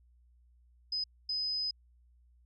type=tone bursts at uneven times; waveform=sine; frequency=5030 Hz; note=D#8; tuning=18 cents sharp; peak=-31 dBFS; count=2; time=0.92-1.04 / 1.29-1.71 s; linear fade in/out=5 ms; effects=added 60 Hz sine -61 dBFS peak until 2.45 s